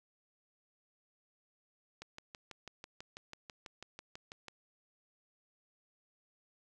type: click train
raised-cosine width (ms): 0.2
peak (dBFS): -29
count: 16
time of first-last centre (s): 2.02-4.483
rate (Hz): 6.09
effects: none